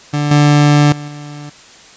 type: tone with level steps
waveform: 30% pulse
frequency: 146.83 Hz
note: D3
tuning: in tune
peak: -11 / -4 / -22 / -25 dBFS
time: 0.13-1.5 s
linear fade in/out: 10 ms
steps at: 0.31 / 0.92 / 1.08 s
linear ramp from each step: 2 ms
effects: white hiss -40 dBFS RMS until 1.96 s + resampled to 16000 Hz